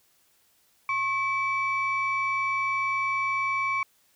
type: tone pair together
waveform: sine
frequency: 1085.5 / 2300 Hz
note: C#6 / D7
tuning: -37 / -37 cents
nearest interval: octave + minor second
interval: 1300 cents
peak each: -26 dBFS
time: 0.89-3.83 s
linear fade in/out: 2 ms
effects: tanh soft clip ceiling -18 dBFS + white hiss -65 dBFS RMS until 4.15 s